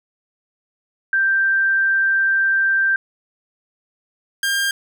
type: tone pair in turn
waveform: sine / sawtooth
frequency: 1572 / 1602.3 Hz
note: G6 / G6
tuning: +4 / +37 cents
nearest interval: unison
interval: 33 cents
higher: second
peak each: -14 dBFS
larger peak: neither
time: 1.13-2.96 / 4.43-4.71 s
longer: first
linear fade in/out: 2 ms
effects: none